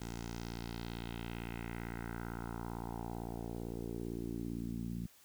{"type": "tone with low-pass filter sweep", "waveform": "10% pulse", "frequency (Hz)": 57.8, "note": "A#1", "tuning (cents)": -14, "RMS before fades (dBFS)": -42, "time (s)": [0, 5.07], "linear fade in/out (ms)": 10, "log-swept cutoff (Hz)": [7800, 190], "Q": 2.4, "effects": ["white hiss -63 dBFS RMS until 5.24 s"]}